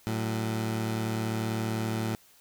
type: tone pair together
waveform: 20% pulse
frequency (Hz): 111.2 / 187.18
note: A2 / F#3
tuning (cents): +19 / +20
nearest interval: major sixth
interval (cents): 901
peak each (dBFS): -24 / -32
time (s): 0.07-2.15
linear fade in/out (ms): 0
effects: white hiss -59 dBFS RMS until 2.4 s